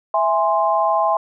sine chord, E augmented, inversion none, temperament equal with one note detuned, 659.3 / 826.3 / 1046.5 Hz, E5 / G#5 / B#5, 0 / -9 / 0 cents, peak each -19 dBFS, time 0.14-1.17 s, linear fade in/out 2 ms, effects none

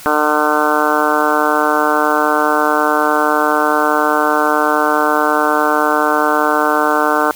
harmonic tone, 150.8 Hz, D3, 46 cents sharp, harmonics 2 / 3 / 4 / 5 / 6 / 7 / 8 / 9 / 10, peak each -20 / -20 / -20 / -20 / -20 / -20 / -20 / -20 / -20 dBFS, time 0.06-7.31 s, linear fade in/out 0 ms, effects white hiss -35 dBFS RMS until 7.35 s

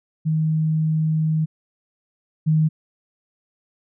sine tone pair in turn, 157.3 / 156.51 Hz, D#3 / D#3, +19 / +11 cents, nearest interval unison, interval 8 cents, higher first, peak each -17 / -14 dBFS, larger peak second, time 0.25-1.46 / 2.46-2.69 s, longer first, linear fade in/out 20 ms, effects none

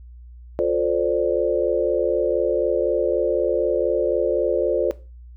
sine chord, D minor seventh, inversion first, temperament equal with one note detuned, 353.9 / 440 / 523.3 / 587.3 Hz, F4 / A4 / C5 / D5, +23 / 0 / 0 / 0 cents, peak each -23 dBFS, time 0.59-4.91 s, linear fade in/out 0 ms, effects noise-tail reverb RT60 0.3 s tail -17 dB re dry + added 60 Hz sine -39 dBFS peak until 5.36 s

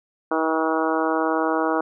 harmonic tone, 159.9 Hz, D#3, 48 cents sharp, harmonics 2 / 3 / 4 / 5 / 6 / 7 / 8 / 9, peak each -24 / -26 / -27 / -28 / -29 / -29 / -30 / -31 dBFS, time 0.31-1.81 s, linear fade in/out 5 ms, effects none

